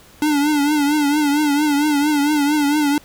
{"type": "tone with vibrato", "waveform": "square", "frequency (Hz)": 293.7, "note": "D4", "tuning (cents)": 0, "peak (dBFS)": -15, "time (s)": [0.22, 2.98], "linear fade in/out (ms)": 2, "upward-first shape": "triangle", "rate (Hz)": 4.4, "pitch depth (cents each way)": 84, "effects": ["pink hiss -47 dBFS RMS until 3.04 s"]}